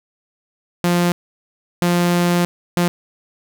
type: tone bursts at uneven times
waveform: sawtooth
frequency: 174.9 Hz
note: F3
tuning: 3 cents sharp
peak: -10 dBFS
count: 3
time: 0.84-1.12 / 1.82-2.45 / 2.77-2.88 s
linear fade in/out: 0 ms
effects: none